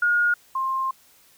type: tone pair in turn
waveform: sine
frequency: 1432 / 1058.2 Hz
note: F6 / C6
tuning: +43 / +19 cents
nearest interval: perfect fourth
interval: 524 cents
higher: first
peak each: -17 / -22 dBFS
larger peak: first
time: 0.02-0.34 / 0.55-0.91 s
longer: second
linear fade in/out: 5 ms
effects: white hiss -56 dBFS RMS until 1.37 s